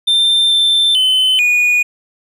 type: tone with pitch steps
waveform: triangle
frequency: 3582 / 3556 / 3044 / 2457 Hz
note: A7 / A7 / F#7 / D#7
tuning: +30 / +18 / +48 / -22 cents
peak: -8 dBFS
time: 0.07-1.83 s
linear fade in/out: 10 ms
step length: 440 ms
effects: none